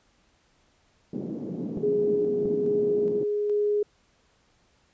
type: band-pass noise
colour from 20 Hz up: white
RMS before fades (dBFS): -33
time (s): 1.13-3.24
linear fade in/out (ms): 5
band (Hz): 170 to 340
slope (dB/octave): 24
type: clicks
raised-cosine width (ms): 2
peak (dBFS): -23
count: 2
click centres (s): 1.773 / 2.456
type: tone with tremolo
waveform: sine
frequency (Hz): 415.3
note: G#4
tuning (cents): 0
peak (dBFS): -21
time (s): 1.83-3.83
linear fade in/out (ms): 5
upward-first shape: square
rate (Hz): 1.2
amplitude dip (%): 25
effects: pink hiss -65 dBFS RMS until 4.93 s + resampled to 16000 Hz

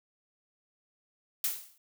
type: noise with exponential decay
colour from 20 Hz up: blue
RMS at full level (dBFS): -27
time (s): 1.44-1.78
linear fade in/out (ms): 2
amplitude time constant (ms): 72
effects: none

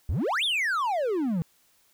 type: exponential two-way sweep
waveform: triangle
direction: up then down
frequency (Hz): 61.3 to 3729 to 155.1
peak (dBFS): -22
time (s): 0.09-1.42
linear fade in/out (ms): 0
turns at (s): 0.44
effects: white hiss -64 dBFS RMS until 1.93 s

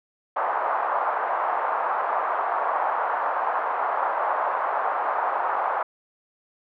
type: band-pass noise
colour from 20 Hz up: pink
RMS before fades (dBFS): -25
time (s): 0.36-5.83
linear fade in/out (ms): 5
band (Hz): 720 to 1200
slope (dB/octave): 24
effects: none

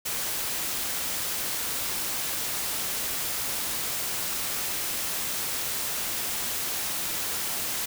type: noise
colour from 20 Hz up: white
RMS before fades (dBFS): -30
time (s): 0.05-7.86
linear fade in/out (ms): 10
effects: none

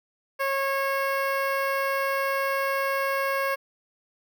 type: tone with notch filter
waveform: 15% pulse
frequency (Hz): 546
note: C#5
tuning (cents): -26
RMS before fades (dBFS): -26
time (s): 0.39-3.56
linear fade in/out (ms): 20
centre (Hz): 6900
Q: 0.64
effects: none

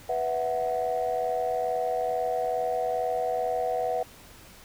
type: chord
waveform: sine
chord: B suspended fourth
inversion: none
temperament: just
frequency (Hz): 493.9 / 658.5 / 740.8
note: B4 / E5 / F#5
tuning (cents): 0 / -2 / +2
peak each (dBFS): -29 / -29 / -28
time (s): 0.09-4.03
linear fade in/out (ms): 5
effects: tanh soft clip ceiling -18 dBFS + pink hiss -50 dBFS RMS until 4.64 s

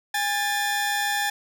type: tone pair together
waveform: sawtooth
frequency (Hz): 816.8 / 1760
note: G#5 / A6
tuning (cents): -29 / 0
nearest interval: octave + minor second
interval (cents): 1329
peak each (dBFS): -22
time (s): 0.14-1.3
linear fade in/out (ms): 5
effects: none

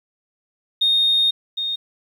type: tone pair in turn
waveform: sine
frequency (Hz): 3694 / 3694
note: A#7 / A#7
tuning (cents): -16 / -16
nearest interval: unison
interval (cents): 0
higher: neither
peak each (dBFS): -13 / -21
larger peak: first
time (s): 0.81-1.31 / 1.57-1.76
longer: first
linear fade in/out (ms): 10
effects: tanh soft clip ceiling -10 dBFS + 9-bit

